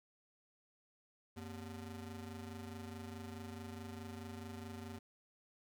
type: ring-modulated tone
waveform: 30% pulse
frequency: 161.5 Hz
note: E3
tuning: 35 cents flat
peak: -40 dBFS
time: 1.36-4.99 s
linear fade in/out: 10 ms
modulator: 68.4 Hz
effects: none